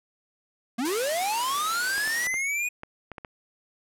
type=linear sweep; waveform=square; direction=up; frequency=220.9 to 2489 Hz; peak=-26 dBFS; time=0.78-2.69 s; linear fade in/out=10 ms
type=high-pass noise; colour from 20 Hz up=white; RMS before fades=-33 dBFS; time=0.85-2.27 s; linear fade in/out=2 ms; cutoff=240 Hz; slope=12 dB/octave
type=clicks; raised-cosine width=0.5 ms; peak=-23 dBFS; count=8; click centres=1.98 / 2.076 / 2.27 / 2.341 / 2.834 / 3.117 / 3.182 / 3.248 s
effects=low-pass 12000 Hz 12 dB/octave

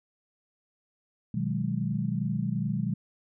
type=chord; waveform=sine; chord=G# minor seventh; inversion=first; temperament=equal; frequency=123.47 / 155.56 / 185 / 207.7 Hz; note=B2 / D#3 / F#3 / G#3; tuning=0 / 0 / 0 / 0 cents; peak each=-32 dBFS; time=1.34-2.94 s; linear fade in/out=5 ms; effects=none

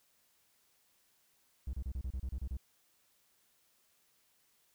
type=tone bursts; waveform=triangle; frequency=63.7 Hz; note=C2; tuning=46 cents flat; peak=-33 dBFS; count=10; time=1.67-2.57 s; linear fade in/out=5 ms; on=63 ms; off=30 ms; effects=white hiss -72 dBFS RMS until 4.74 s

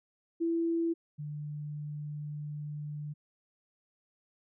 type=tone pair in turn; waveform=sine; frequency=333.4 / 148.51 Hz; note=E4 / D3; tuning=+20 / +20 cents; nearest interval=octave + major second; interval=1400 cents; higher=first; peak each=-27 / -36 dBFS; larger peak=first; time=0.4-0.94 / 1.18-3.14 s; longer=second; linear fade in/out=20 ms; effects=none

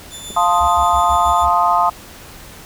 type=tone with tremolo; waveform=20% pulse; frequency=3520 Hz; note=A7; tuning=in tune; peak=-23 dBFS; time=0.1-1.47 s; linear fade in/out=50 ms; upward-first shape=sine; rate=7 Hz; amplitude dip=40%
type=clicks; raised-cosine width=2 ms; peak=-22 dBFS; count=2; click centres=0.303 / 0.308 s
type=chord; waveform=sine; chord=F dominant seventh; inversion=none; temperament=equal; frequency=698.5 / 880 / 1046.5 / 1244.5 Hz; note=F5 / A5 / C6 / Eb6; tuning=0 / 0 / 0 / 0 cents; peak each=-17 dBFS; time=0.36-1.9 s; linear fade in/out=10 ms
type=tone bursts; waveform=triangle; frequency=69.3 Hz; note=C#2; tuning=in tune; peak=-21 dBFS; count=6; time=0.6-1.498 s; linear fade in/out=20 ms; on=88 ms; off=74 ms
effects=pink hiss -38 dBFS RMS until 2.65 s

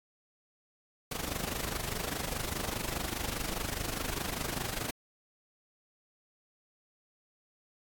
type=noise with amplitude modulation; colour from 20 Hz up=pink; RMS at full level=-33 dBFS; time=1.11-4.91 s; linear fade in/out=5 ms; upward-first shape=sine; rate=24.9 Hz; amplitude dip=75%; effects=AAC 64 kbps

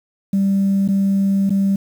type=tone with dropouts; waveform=sine; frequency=196 Hz; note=G3; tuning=in tune; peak=-12 dBFS; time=0.33-1.76 s; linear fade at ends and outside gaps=5 ms; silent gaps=0.878-0.886 / 1.495-1.504 s; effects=tanh soft clip ceiling -10 dBFS + 7-bit

